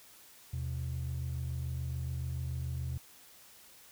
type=ring-modulated tone; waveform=triangle; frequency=103.83 Hz; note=G#2; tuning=in tune; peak=-27 dBFS; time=0.53-2.98 s; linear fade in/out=5 ms; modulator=23.5 Hz; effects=tanh soft clip ceiling -29 dBFS + white hiss -57 dBFS RMS until 3.91 s